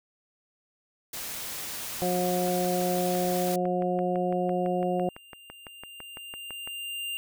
white noise, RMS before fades -36 dBFS, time 1.13-3.56 s, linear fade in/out 5 ms
harmonic tone, 180 Hz, F#3, 47 cents flat, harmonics 1 / 2 / 3 / 4, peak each -30 / -30 / -30 / -30 dBFS, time 2.02-5.09 s, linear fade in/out 0 ms
click train, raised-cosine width 0.5 ms, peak -26 dBFS, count 26, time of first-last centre 2.48-6.675 s, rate 5.96 Hz
square tone with exponential growth, 2794 Hz, F7, in tune, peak -31 dBFS, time 3.35-7.17 s, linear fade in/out 0 ms, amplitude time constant 830 ms
effects none

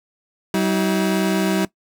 30% pulse tone pair together, 191 / 321.2 Hz, G3 / E4, -45 / -45 cents, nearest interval major sixth, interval 900 cents, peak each -16 / -19 dBFS, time 0.54-1.65 s, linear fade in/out 2 ms, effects noise-tail reverb RT60 0.1 s tail -19 dB re dry

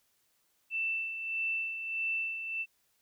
sine tone with tremolo, 2665 Hz, E7, 18 cents sharp, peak -29 dBFS, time 0.7-2.66 s, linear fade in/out 50 ms, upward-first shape sine, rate 1.6 Hz, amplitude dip 55%, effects white hiss -73 dBFS RMS until 3.01 s

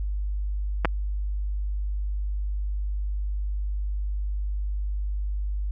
clicks, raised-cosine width 0.5 ms, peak -7 dBFS, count 2, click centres 0.848 / 0.854 s, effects added 50 Hz sine -25 dBFS peak until 5.71 s

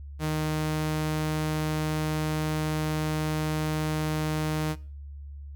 sawtooth tone, 154.7 Hz, D#3, 10 cents flat, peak -22 dBFS, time 0.19-4.76 s, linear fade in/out 50 ms, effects noise-tail reverb RT60 0.4 s tail -20 dB re dry + added 71 Hz sine -38 dBFS peak until 5.55 s

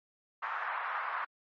white band-pass noise, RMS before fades -36 dBFS, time 0.42-1.25 s, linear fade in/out 10 ms, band 890 to 1500 Hz, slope 24 dB/octave, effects MP3 32 kbps

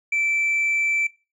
sine tone with tanh clipping, 2329 Hz, D7, 15 cents flat, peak -20 dBFS, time 0.12-1.07 s, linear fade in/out 5 ms, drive 1 dB, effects noise-tail reverb RT60 0.3 s tail -20 dB re dry

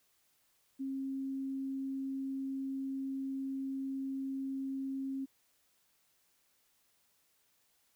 sine tone, 269.1 Hz, C4, 49 cents sharp, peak -35 dBFS, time 0.79-5.26 s, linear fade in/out 20 ms, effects white hiss -73 dBFS RMS until 7.95 s

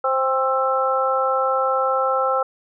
harmonic tone with a mistuned harmonic, 265 Hz, C4, 22 cents sharp, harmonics 2 / 3 / 4 / 5, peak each -21 / -24 / -28 / -21 dBFS, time 0.04-2.43 s, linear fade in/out 5 ms, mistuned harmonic 2, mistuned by -17 cents, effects none

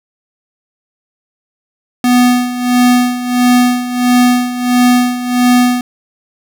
square tone with tremolo, 246.9 Hz, B3, in tune, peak -6 dBFS, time 2.04-5.81 s, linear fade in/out 2 ms, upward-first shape sine, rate 1.5 Hz, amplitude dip 75%, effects none

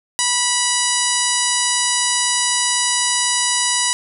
harmonic tone with a mistuned harmonic, 978 Hz, B5, 17 cents flat, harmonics 1 / 2 / 3 / 4 / 5 / 6 / 7 / 8 / 9 / 10, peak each -25 / -25 / -25 / -25 / -25 / -25 / -25 / -25 / -25 / -25 dBFS, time 0.19-3.93 s, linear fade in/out 0 ms, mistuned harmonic 8, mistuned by +25 cents, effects none

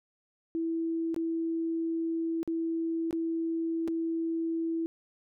sine tone with dropouts, 328.9 Hz, E4, 4 cents flat, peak -28 dBFS, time 0.55-4.86 s, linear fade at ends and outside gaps 0 ms, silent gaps 1.144-1.163 / 2.43-2.476 / 3.109-3.128 / 3.877-3.882 s, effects none

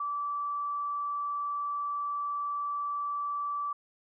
sine tone, 1159 Hz, D6, 23 cents flat, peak -30 dBFS, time 0-3.73 s, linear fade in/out 5 ms, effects none

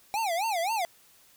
square tone with vibrato, 777 Hz, G5, 16 cents flat, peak -27 dBFS, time 0.14-0.85 s, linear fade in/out 0 ms, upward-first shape sine, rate 3.8 Hz, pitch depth 280 cents each way, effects white hiss -59 dBFS RMS until 1.36 s

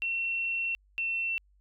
sine tone pair in turn, 2715 / 2699 Hz, F7 / E7, -50 / +40 cents, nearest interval unison, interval 10 cents, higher first, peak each -28 dBFS, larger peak neither, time 0.02-0.75 / 0.98-1.38 s, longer first, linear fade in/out 0 ms, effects added 49 Hz sine -61 dBFS peak until 1.6 s

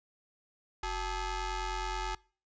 sawtooth ring-modulated tone, 415.3 Hz, G#4, in tune, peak -26 dBFS, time 0.83-2.15 s, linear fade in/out 5 ms, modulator 460 Hz, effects noise-tail reverb RT60 0.4 s tail -23 dB re dry + resampled to 16000 Hz

